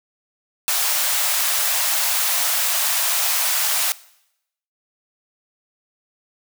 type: high-pass noise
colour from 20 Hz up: white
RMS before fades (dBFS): -20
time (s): 0.68-3.92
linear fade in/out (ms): 0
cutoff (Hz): 590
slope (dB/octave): 48
effects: noise-tail reverb RT60 0.8 s tail -20 dB re dry